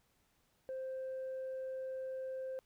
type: tone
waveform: sine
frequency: 523.3 Hz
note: C5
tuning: in tune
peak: -37 dBFS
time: 0.69-2.59 s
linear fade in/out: 0 ms
effects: tanh soft clip ceiling -37 dBFS + pink hiss -75 dBFS RMS until 2.65 s